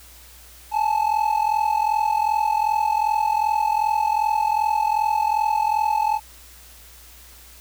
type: ring-modulated tone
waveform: triangle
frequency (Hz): 863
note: A5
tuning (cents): -34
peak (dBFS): -13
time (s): 0.71-6.2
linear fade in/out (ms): 50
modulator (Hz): 21.3
effects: added 60 Hz sine -48 dBFS peak until 7.6 s + white hiss -47 dBFS RMS until 7.6 s